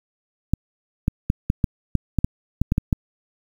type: clicks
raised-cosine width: 5 ms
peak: -5 dBFS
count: 12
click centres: 0.536 / 1.081 / 1.301 / 1.501 / 1.642 / 1.953 / 2.187 / 2.245 / 2.616 / 2.721 / 2.781 / 2.928 s
effects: 7-bit